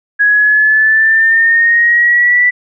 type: exponential sweep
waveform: sine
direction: up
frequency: 1661.2 to 1975.5 Hz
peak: -6 dBFS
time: 0.19-2.51 s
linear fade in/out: 20 ms
effects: none